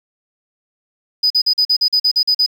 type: tone bursts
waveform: sine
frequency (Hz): 4978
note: D#8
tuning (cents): 0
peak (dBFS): -9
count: 11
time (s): 1.23-2.463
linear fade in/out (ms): 10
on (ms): 73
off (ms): 43
effects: tanh soft clip ceiling -8 dBFS + 7-bit